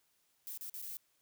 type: noise with dropouts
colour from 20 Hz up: violet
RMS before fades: -44 dBFS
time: 0.47-0.97 s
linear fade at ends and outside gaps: 0 ms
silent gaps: 0.575-0.61 / 0.697-0.74 / 0.817-0.824 s
effects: white hiss -75 dBFS RMS until 1.21 s